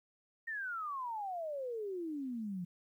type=exponential sweep; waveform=sine; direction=down; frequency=1864.7 to 171.2 Hz; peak=-37 dBFS; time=0.47-2.65 s; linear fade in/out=10 ms; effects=12-bit